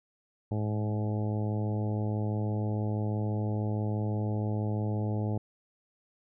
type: harmonic tone with a mistuned harmonic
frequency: 106.1 Hz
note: G#2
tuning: 38 cents sharp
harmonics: 1 / 2 / 3 / 4 / 5 / 6 / 7 / 8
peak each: -29 / -35 / -39 / -41 / -43 / -45 / -46 / -47 dBFS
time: 0.51-5.38 s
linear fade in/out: 5 ms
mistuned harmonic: 1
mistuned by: +20 cents
effects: none